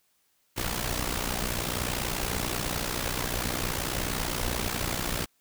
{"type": "noise with amplitude modulation", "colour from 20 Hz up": "pink", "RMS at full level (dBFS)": -27, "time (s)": [0.56, 5.26], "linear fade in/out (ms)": 20, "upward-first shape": "sine", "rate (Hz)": 60.5, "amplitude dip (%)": 75, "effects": ["white hiss -70 dBFS RMS until 5.4 s"]}